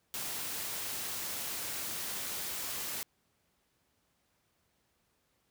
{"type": "noise", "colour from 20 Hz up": "white", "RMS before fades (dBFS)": -38, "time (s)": [0.14, 3.03], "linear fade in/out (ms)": 0, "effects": ["pink hiss -75 dBFS RMS until 5.5 s", "high-pass 60 Hz 12 dB/octave"]}